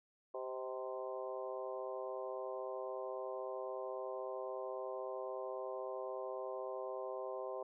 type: harmonic tone with a mistuned harmonic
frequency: 130 Hz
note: C3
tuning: 11 cents flat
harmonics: 3 / 4 / 5 / 6 / 7 / 8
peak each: -46 / -44 / -46 / -52 / -54 / -50 dBFS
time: 0.34-7.63 s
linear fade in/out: 5 ms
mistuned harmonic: 5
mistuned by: -37 cents
effects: none